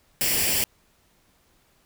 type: noise with comb filter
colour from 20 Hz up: white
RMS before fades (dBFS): -23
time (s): 0.21-0.64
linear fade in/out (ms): 0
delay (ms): 0.39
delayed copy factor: +0.65
effects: pink hiss -63 dBFS RMS until 1.85 s